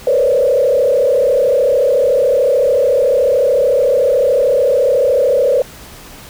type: tone with frequency modulation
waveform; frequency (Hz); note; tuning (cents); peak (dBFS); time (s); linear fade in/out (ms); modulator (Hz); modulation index
sine; 531; C5; +25; -9; 0.07-5.62; 2; 33.7; 1.7
effects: pink hiss -36 dBFS RMS until 6.29 s